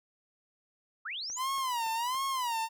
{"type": "linear sweep", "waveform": "sine", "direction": "up", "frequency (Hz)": [1133, 7360], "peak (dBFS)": -35, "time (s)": [1.05, 1.39], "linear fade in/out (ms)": 10}
{"type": "click train", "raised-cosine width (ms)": 0.5, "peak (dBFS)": -37, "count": 4, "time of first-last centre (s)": [1.3, 2.147], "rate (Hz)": 3.54}
{"type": "tone with vibrato", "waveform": "45% pulse", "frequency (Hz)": 987.8, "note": "B5", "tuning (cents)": 0, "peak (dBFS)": -30, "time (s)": [1.36, 2.69], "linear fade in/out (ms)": 50, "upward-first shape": "sine", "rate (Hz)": 1.4, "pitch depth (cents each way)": 170}
{"effects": []}